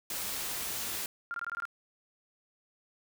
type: noise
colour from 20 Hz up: white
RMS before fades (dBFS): -36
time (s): 0.1-1.06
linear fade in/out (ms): 2
type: tone bursts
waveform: sine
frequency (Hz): 1396.9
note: F6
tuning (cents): 0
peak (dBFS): -33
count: 7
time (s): 1.31-1.653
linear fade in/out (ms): 0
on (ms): 31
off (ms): 21
effects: none